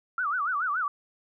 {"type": "tone with vibrato", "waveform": "sine", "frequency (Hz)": 1314, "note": "E6", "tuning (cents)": -6, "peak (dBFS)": -25, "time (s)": [0.18, 0.88], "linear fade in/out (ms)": 2, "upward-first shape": "sine", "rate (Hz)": 7, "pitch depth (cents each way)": 250, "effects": []}